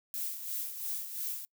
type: noise with tremolo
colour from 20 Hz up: violet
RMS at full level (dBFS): -35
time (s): 0.14-1.45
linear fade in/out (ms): 0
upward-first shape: sine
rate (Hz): 2.9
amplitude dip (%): 60
effects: noise-tail reverb RT60 0.1 s tail -25 dB re dry